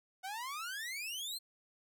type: exponential sweep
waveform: sawtooth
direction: up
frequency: 730 to 4280 Hz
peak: -36 dBFS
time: 0.23-1.39 s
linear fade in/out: 20 ms
effects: none